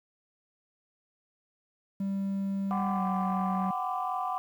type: tone with pitch glide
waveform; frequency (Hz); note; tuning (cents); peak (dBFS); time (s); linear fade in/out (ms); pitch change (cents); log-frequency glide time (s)
triangle; 196 to 189.21; G3 to F#3; 0 to +39; -26; 2-3.71; 5; -61; 2.93-3.02
type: chord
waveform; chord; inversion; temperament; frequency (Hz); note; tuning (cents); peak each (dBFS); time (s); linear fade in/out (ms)
sine; G major seventh; third; equal with one note detuned; 740 / 784 / 1011.4 / 1174.7; F#5 / G5 / B5 / D6; 0 / 0 / +41 / 0; -32 / -38 / -35 / -34; 2.71-4.38; 0
effects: tanh soft clip ceiling -20 dBFS + 10-bit